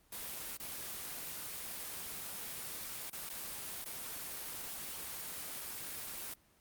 white noise with dropouts, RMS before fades -43 dBFS, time 0.12-6.34 s, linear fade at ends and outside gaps 5 ms, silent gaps 0.571-0.598 / 3.1-3.128 / 3.293-3.298 / 3.845-3.857 s, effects pink hiss -68 dBFS RMS until 6.6 s + Opus 24 kbps

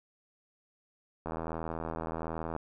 click train, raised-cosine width 1 ms, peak -22 dBFS, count 107, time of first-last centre 1.26-2.564 s, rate 81.3 Hz, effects none

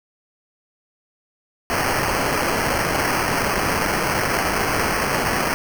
violet noise with sample-and-hold, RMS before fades -21 dBFS, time 1.7-5.54 s, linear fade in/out 0 ms, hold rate 3675 Hz, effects none

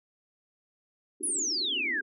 white band-pass noise, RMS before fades -43 dBFS, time 1.2-2.02 s, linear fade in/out 10 ms, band 240 to 400 Hz, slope 96 dB/octave
sine exponential sweep, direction down, 10820 to 1565 Hz, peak -27 dBFS, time 1.23-2.01 s, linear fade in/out 5 ms
effects none

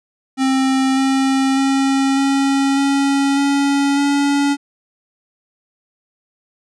square tone with pitch steps, 265.1 / 268 / 271 / 274 / 277 / 280.1 / 283.1 Hz, C4 / C4 / C#4 / C#4 / C#4 / C#4 / C#4, +23 / +42 / -39 / -20 / -1 / +18 / +37 cents, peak -14 dBFS, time 0.37-4.57 s, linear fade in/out 50 ms, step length 600 ms, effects resampled to 22050 Hz

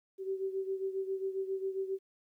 sine beating tone pair, 383 / 390.4 Hz, G4 / G4, -40 / -7 cents, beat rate 7.4 Hz, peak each -34 / -39 dBFS, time 0.18-1.99 s, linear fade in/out 50 ms, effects 12-bit

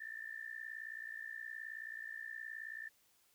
sine tone with amplitude modulation, 1782 Hz, A6, 22 cents sharp, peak -40 dBFS, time 0-2.89 s, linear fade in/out 10 ms, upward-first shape sine, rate 58.9 Hz, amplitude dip 85%, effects white hiss -72 dBFS RMS until 3.34 s

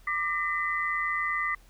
sine tone cluster, 1184 / 1842 / 2010 Hz, D6 / A#6 / B6, +14 / -21 / +30 cents, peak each -30 / -35 / -29 dBFS, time 0.07-1.55 s, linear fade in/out 5 ms, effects added 40 Hz sine -53 dBFS peak until 1.69 s + pink hiss -61 dBFS RMS until 1.69 s

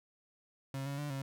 35% pulse tone with pitch steps, 135.6 / 140.1 / 146.5 / 135.9 Hz, C#3 / C#3 / D3 / C#3, -38 / +19 / -4 / -34 cents, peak -35 dBFS, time 0.74-1.22 s, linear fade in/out 2 ms, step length 120 ms, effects none

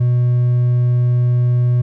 triangle tone with hard clipping, 122.7 Hz, B2, 11 cents flat, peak -12 dBFS, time 0-1.82 s, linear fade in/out 10 ms, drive 5 dB, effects none

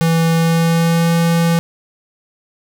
square tone with pitch glide, 164.81 to 167.79 Hz, E3 to E3, 0 to +31 cents, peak -12 dBFS, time 0.01-1.59 s, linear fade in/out 0 ms, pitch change +31 cents, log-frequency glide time 0.34-1.14 s, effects none

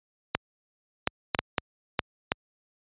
clicks, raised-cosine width 0.3 ms, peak -6 dBFS, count 7, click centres 0.35 / 1.074 / 1.348 / 1.39 / 1.582 / 1.992 / 2.319 s, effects high-pass 60 Hz 12 dB/octave + resampled to 8000 Hz

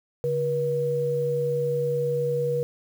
sine tone pair together, 143.15 / 481.5 Hz, D3 / B4, -44 / -44 cents, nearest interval octave + major sixth, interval 2100 cents, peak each -29 / -23 dBFS, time 0.24-2.63 s, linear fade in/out 0 ms, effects 8-bit

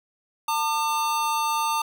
square tone pair together, 899.7 / 1201 Hz, A5 / D6, +38 / +38 cents, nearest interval perfect fourth, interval 500 cents, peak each -25 / -27 dBFS, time 0.48-1.82 s, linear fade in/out 5 ms, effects none

